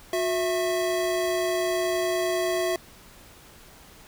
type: tone pair together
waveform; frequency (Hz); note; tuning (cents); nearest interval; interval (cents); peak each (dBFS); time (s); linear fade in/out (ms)
square; 363 / 659.3; F#4 / E5; -33 / 0; minor seventh; 1033; -27; 0.13-2.76; 2
effects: pink hiss -50 dBFS RMS until 4.07 s